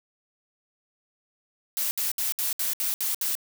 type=noise bursts; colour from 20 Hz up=blue; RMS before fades=-27 dBFS; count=8; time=1.77-3.352 s; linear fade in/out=0 ms; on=140 ms; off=66 ms; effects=none